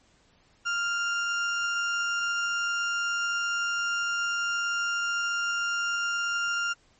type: tone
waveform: 35% pulse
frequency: 1397 Hz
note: F6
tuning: in tune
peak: -24 dBFS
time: 0.65-6.74 s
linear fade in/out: 20 ms
effects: pink hiss -63 dBFS RMS until 6.99 s + MP3 32 kbps